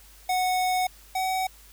square tone pair in turn, 737 / 752.9 Hz, F#5 / F#5, -7 / +30 cents, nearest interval unison, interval 37 cents, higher second, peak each -23 / -25 dBFS, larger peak first, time 0.29-0.87 / 1.15-1.47 s, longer first, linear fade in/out 5 ms, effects added 50 Hz sine -52 dBFS peak until 1.72 s + white hiss -53 dBFS RMS until 1.72 s

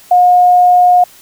sine tone, 718 Hz, F5, 48 cents sharp, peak -4 dBFS, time 0.11-1.04 s, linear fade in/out 5 ms, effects white hiss -41 dBFS RMS until 1.21 s

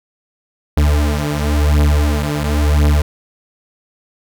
40% pulse beating tone pair, 73.42 / 74.38 Hz, D2 / D2, 0 / +23 cents, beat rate 0.96 Hz, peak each -14 dBFS, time 0.77-3.02 s, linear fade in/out 5 ms, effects none

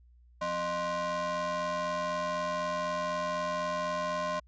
square ring-modulated tone, 218 Hz, A3, 16 cents flat, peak -28 dBFS, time 0.41-4.4 s, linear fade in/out 10 ms, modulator 830 Hz, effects added 60 Hz sine -56 dBFS peak until 4.47 s + resampled to 16000 Hz

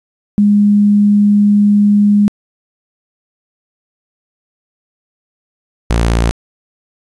sine / sawtooth tone pair in turn, 205.6 / 57.33 Hz, G#3 / A#1, -17 / -28 cents, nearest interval octave + minor seventh, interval 2211 cents, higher first, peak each -6 dBFS, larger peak neither, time 0.38-2.28 / 5.9-6.31 s, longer first, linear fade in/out 0 ms, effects resampled to 24000 Hz + 8-bit

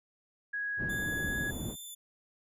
sine tone with pitch glide, 1660 to 1670.6 Hz, G#6 to G#6, -1 to +10 cents, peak -32 dBFS, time 0.53-1.51 s, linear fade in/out 10 ms, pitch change +11 cents, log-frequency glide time 0.96-1.12 s
white low-pass noise, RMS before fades -38 dBFS, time 0.77-1.76 s, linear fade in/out 50 ms, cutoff 250 Hz, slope 12 dB/octave
10% pulse tone with vibrato, 3520 Hz, A7, in tune, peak -36 dBFS, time 0.89-1.95 s, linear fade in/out 10 ms, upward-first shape sine, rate 2.5 Hz, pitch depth 13 cents each way
effects none

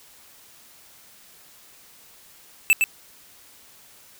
square tone with echo, 2637 Hz, E7, in tune, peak -13 dBFS, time 2.7-2.73 s, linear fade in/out 0 ms, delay 110 ms, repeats 1, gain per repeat -4 dB, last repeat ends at 2.84 s, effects white hiss -51 dBFS RMS until 4.19 s

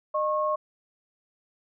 sine tone pair together, 611 / 1088.7 Hz, D#5 / C#6, -32 / -32 cents, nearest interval minor seventh, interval 1000 cents, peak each -26 dBFS, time 0.14-0.56 s, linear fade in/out 10 ms, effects none

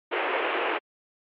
pink band-pass noise, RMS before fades -27 dBFS, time 0.11-0.79 s, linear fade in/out 20 ms, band 340 to 2900 Hz, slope 48 dB/octave, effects MP3 48 kbps

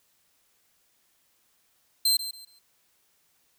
sawtooth tone with echo, 4129 Hz, C8, 24 cents flat, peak -17 dBFS, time 2.05-2.17 s, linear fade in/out 5 ms, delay 140 ms, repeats 3, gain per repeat -12 dB, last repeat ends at 2.59 s, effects white hiss -68 dBFS RMS until 3.58 s

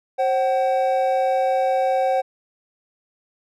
triangle tone pair together, 532 / 757.4 Hz, C5 / F#5, +29 / +40 cents, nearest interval tritone, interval 611 cents, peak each -18 dBFS, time 0.18-2.22 s, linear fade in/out 20 ms, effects none

